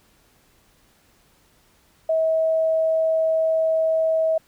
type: tone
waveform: sine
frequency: 643 Hz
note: E5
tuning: 43 cents flat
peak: -17 dBFS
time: 2.09-4.38 s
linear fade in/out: 5 ms
effects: pink hiss -59 dBFS RMS until 4.47 s